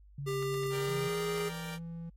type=tone with vibrato; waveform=sine; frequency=140 Hz; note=C#3; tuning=18 cents sharp; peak=-36 dBFS; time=0.18-1.08 s; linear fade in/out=5 ms; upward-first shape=sine; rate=3.3 Hz; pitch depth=13 cents each way
type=tone with pitch glide; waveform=square; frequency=397.2 to 414.5 Hz; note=G4 to G#4; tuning=+23 to -3 cents; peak=-33 dBFS; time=0.26-1.5 s; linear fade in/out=20 ms; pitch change=+74 cents; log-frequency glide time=0.69-1.21 s
type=chord; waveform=10% pulse; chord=G minor; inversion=first; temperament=equal; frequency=466.2 / 587.3 / 784 Hz; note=Bb4 / D5 / G5; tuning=0 / 0 / 0 cents; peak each=-36 / -39 / -39 dBFS; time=0.7-1.79 s; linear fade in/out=50 ms
type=tone; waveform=triangle; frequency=167.2 Hz; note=E3; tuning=25 cents sharp; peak=-37 dBFS; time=0.88-2.1 s; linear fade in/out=10 ms
effects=added 50 Hz sine -54 dBFS peak until 2.16 s + AAC 48 kbps